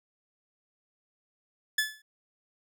sawtooth tone with exponential decay, 1727 Hz, A6, 33 cents flat, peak -18 dBFS, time 1.78-2.02 s, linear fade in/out 5 ms, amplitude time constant 52 ms, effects none

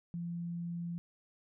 sine tone, 171.3 Hz, F3, 33 cents flat, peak -36 dBFS, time 0.14-0.98 s, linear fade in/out 0 ms, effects none

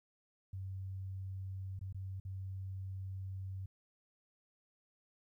sine tone with dropouts, 95.4 Hz, G2, 47 cents flat, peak -40 dBFS, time 0.53-3.66 s, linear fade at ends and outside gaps 5 ms, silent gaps 1.792-1.811 / 1.927-1.945 / 2.2-2.25 s, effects 13-bit

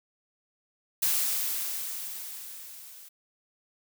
blue noise with level ramp, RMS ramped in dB -25 to -49 dBFS, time 1.02-3.09 s, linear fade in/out 10 ms, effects none

